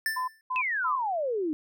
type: tone with exponential decay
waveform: square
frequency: 1772 Hz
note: A6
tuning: 12 cents sharp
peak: -24 dBFS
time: 0.06-0.41 s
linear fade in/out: 1 ms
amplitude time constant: 76 ms
type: tone bursts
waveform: sine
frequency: 1016 Hz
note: B5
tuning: 49 cents sharp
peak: -27 dBFS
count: 3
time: 0.16-0.96 s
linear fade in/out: 10 ms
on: 120 ms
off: 220 ms
type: exponential sweep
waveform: sine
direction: down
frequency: 2663 to 293.7 Hz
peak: -26 dBFS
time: 0.56-1.53 s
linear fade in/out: 0 ms
effects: none